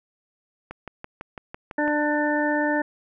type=click train; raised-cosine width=0.5 ms; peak=-20 dBFS; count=8; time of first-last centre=0.71-1.879 s; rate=5.99 Hz
type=harmonic tone; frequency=297.3 Hz; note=D4; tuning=21 cents sharp; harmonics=1 / 2 / 3 / 5 / 6; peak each=-24 / -26 / -28 / -32 / -27 dBFS; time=1.78-2.82 s; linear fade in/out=5 ms
effects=none